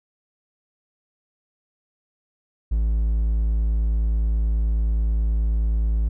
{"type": "tone", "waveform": "triangle", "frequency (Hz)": 54.7, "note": "A1", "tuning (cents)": -9, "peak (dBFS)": -16, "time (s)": [2.71, 6.09], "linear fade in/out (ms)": 10, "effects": []}